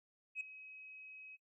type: tone with ADSR envelope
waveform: sine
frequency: 2545 Hz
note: D#7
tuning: 39 cents sharp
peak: -35 dBFS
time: 0.35-1.37 s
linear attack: 57 ms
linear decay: 5 ms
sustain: -16 dB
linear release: 25 ms
effects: noise-tail reverb RT60 0.1 s tail -17 dB re dry + tanh soft clip ceiling -34 dBFS